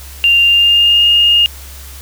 sine tone with pitch glide, 2788 to 2838 Hz, F7 to F7, -4 to +27 cents, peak -6 dBFS, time 0.24-1.46 s, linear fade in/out 0 ms, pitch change +31 cents, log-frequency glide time 0.42-1.04 s, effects added 68 Hz sine -31 dBFS peak until 2.01 s + white hiss -35 dBFS RMS until 2.01 s

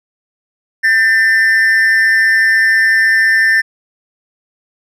triangle tone with amplitude modulation, 1795 Hz, A6, 34 cents sharp, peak -3 dBFS, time 0.83-3.62 s, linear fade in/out 20 ms, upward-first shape sine, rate 214 Hz, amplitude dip 70%, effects none

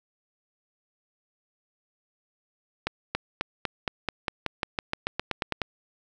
accelerating click train, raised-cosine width 0.3 ms, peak -10 dBFS, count 17, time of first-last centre 2.87-5.617 s, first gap 280 ms, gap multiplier 0.93, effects none

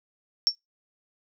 sine tone with exponential decay, 5460 Hz, F8, 40 cents flat, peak -13 dBFS, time 0.47-0.55 s, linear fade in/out 0 ms, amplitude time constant 17 ms, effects noise-tail reverb RT60 0.2 s tail -26 dB re dry

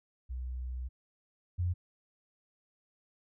sine tone pair in turn, 62.7 / 88.67 Hz, B1 / F2, +27 / +27 cents, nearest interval tritone, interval 600 cents, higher second, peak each -35 / -28 dBFS, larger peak second, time 0.29-0.89 / 1.58-1.74 s, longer first, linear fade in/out 20 ms, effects none

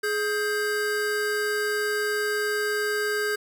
square tone pair together, 420 / 1585.7 Hz, G#4 / G6, +19 / +19 cents, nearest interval octave + major seventh, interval 2300 cents, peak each -27 / -28 dBFS, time 0.03-3.36 s, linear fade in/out 10 ms, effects none

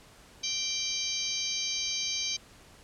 harmonic tone with a mistuned harmonic, 784 Hz, G5, in tune, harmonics 3 / 4 / 5 / 6 / 7 / 8, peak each -39 / -37 / -37 / -36 / -39 / -34 dBFS, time 0.43-2.37 s, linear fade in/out 10 ms, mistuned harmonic 8, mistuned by -18 cents, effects pink hiss -55 dBFS RMS until 2.83 s + low-pass 10000 Hz 12 dB/octave

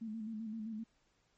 sine tone with vibrato, 220 Hz, A3, in tune, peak -39 dBFS, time 0.01-0.84 s, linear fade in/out 10 ms, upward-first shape square, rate 7.7 Hz, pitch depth 49 cents each way, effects pink hiss -75 dBFS RMS until 1.37 s + MP3 32 kbps

